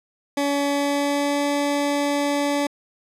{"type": "tone with pitch glide", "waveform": "20% pulse", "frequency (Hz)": [283.8, 287.1], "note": ["C#4", "D4"], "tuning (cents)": [41, -39], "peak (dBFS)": -15, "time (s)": [0.37, 2.67], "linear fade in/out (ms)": 5, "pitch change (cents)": 20, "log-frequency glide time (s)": [0.64, 1.45], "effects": ["low-pass 11000 Hz 12 dB/octave"]}